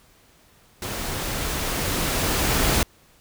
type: noise with level ramp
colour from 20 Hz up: pink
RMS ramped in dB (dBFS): -30 to -20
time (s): 0.82-2.83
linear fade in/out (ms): 2
effects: pink hiss -56 dBFS RMS until 3.2 s